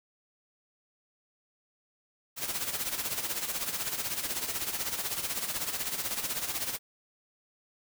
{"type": "noise with tremolo", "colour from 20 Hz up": "white", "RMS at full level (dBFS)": -31, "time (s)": [2.36, 6.79], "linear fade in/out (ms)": 50, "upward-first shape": "sine", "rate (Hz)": 16, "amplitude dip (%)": 65, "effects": []}